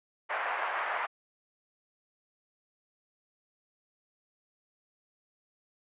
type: band-pass noise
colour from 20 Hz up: pink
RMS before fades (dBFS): -33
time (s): 0.29-1.07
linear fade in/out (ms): 20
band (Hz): 690 to 2100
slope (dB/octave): 24
effects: resampled to 8000 Hz